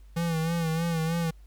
square tone with vibrato, 164.81 Hz, E3, in tune, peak -26 dBFS, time 0.16-1.31 s, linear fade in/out 10 ms, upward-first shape sine, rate 3.2 Hz, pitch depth 56 cents each way, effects added 50 Hz sine -47 dBFS peak until 1.46 s + pink hiss -67 dBFS RMS until 1.46 s

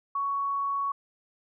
sine tone, 1116 Hz, C#6, 11 cents sharp, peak -26 dBFS, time 0.15-0.92 s, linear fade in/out 5 ms, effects none

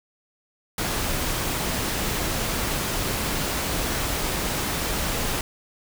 pink noise, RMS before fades -26 dBFS, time 0.78-5.41 s, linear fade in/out 2 ms, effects none

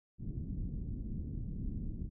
pink low-pass noise, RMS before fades -39 dBFS, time 0.18-2.1 s, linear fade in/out 50 ms, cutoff 250 Hz, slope 24 dB/octave, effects none

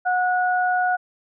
sine tone pair together, 730 / 1460 Hz, F#5 / F#6, -24 / -24 cents, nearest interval octave, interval 1200 cents, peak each -19 / -23 dBFS, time 0.05-0.97 s, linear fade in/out 20 ms, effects none

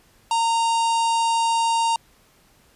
harmonic tone with a mistuned harmonic, 932.3 Hz, A#5, in tune, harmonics 1 / 3 / 4 / 5 / 6 / 7 / 8 / 9 / 10, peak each -18 / -30 / -35 / -35 / -38 / -40 / -36 / -42 / -37 dBFS, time 0.31-1.96 s, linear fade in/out 2 ms, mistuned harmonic 1, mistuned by -29 cents, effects pink hiss -57 dBFS RMS until 2.75 s + resampled to 32000 Hz

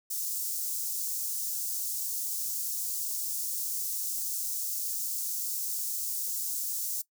white high-pass noise, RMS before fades -33 dBFS, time 0.1-7.02 s, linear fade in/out 10 ms, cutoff 5700 Hz, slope 24 dB/octave, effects noise-tail reverb RT60 0.1 s tail -20 dB re dry

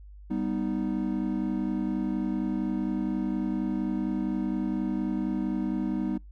triangle chord, G augmented, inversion none, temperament equal, 196 / 246.9 / 311.1 Hz, G3 / B3 / D#4, 0 / 0 / 0 cents, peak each -29 dBFS, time 0.3-6.18 s, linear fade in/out 10 ms, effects noise-tail reverb RT60 0.2 s tail -26 dB re dry + added 50 Hz sine -44 dBFS peak until 6.31 s

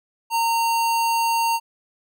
square tone, 920 Hz, A#5, 23 cents flat, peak -19 dBFS, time 0.3-1.6 s, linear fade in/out 50 ms, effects none

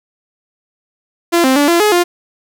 sawtooth tone with pitch steps, 341.8 / 262.1 / 288.6 / 341.3 / 421.5 / 351.1 Hz, F4 / C4 / D4 / F4 / G#4 / F4, -37 / +3 / -30 / -40 / +26 / +9 cents, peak -5 dBFS, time 1.32-2.04 s, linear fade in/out 20 ms, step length 120 ms, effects none

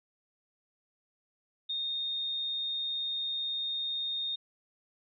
sine tone, 3681 Hz, A#7, 23 cents flat, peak -31 dBFS, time 1.69-4.36 s, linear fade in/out 10 ms, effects none

